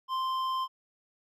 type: tone with hard clipping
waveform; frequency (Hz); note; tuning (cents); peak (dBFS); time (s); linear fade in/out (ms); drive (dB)
sine; 1044; C6; -4; -30; 0.08-0.68; 50; 8
effects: none